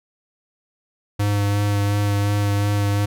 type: tone with vibrato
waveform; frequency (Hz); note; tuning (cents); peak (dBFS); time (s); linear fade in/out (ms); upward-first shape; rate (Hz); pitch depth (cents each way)
square; 102; G#2; -31; -18; 1.19-3.06; 10; sine; 2.8; 14
effects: none